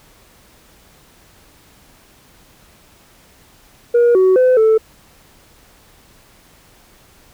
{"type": "tone with pitch steps", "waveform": "sine", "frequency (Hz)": [476.6, 374.8, 509, 440.4], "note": ["A#4", "F#4", "C5", "A4"], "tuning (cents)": [38, 22, -48, 2], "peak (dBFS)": -6, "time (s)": [3.94, 4.78], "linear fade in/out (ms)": 10, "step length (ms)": 210, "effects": ["tanh soft clip ceiling -7 dBFS", "pink hiss -49 dBFS RMS until 7.33 s"]}